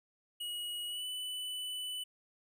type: tone with pitch glide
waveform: square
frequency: 2905 to 2988 Hz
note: F#7 to F#7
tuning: -32 to +16 cents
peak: -38 dBFS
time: 0.4-2.04 s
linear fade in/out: 10 ms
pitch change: +48 cents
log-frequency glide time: 0.87-1.05 s
effects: none